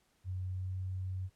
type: tone with pitch glide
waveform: sine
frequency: 92.5 to 93.36 Hz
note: F#2 to F#2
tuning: 0 to +16 cents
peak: -35 dBFS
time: 0.24-1.3 s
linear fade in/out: 50 ms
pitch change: +16 cents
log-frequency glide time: 0.48-0.74 s
effects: pink hiss -73 dBFS RMS until 1.35 s + low-pass 12000 Hz 12 dB/octave